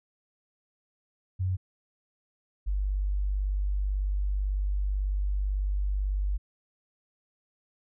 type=tone pair in turn; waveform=sine; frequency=92.7 / 49.05 Hz; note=F#2 / G1; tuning=+4 / +2 cents; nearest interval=major seventh; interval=1102 cents; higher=first; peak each=-25 dBFS; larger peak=neither; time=1.39-1.57 / 2.66-6.38 s; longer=second; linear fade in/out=20 ms; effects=none